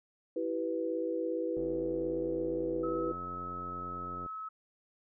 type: chord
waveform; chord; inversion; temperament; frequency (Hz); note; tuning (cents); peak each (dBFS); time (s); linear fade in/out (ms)
sine; E minor; none; equal with one note detuned; 329.6 / 387 / 493.9; E4 / G4 / B4; 0 / -22 / 0; -35 / -38 / -34; 0.36-3.12; 5
type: click train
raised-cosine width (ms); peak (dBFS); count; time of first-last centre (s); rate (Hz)
2; -33; 240; 1.57-4.261; 88.8
type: tone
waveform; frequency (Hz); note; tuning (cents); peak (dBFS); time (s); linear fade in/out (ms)
sine; 1291; E6; -37; -38; 2.83-4.49; 10
effects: none